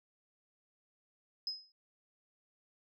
sine tone with exponential decay, 5080 Hz, D#8, 35 cents sharp, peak -31 dBFS, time 1.47-1.72 s, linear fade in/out 2 ms, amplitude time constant 53 ms, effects tanh soft clip ceiling -28 dBFS

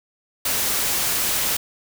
white noise, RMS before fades -22 dBFS, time 0.45-1.57 s, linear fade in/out 5 ms, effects none

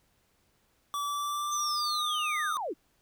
square tone with pitch glide, 1153 to 1221.6 Hz, D6 to D#6, -32 to -32 cents, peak -31 dBFS, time 0.94-2.57 s, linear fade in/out 0 ms, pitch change +100 cents, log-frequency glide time 1.04-2.16 s
sine linear sweep, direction down, 6272 to 249 Hz, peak -31 dBFS, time 1.51-2.74 s, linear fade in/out 20 ms
effects pink hiss -70 dBFS RMS until 3.01 s

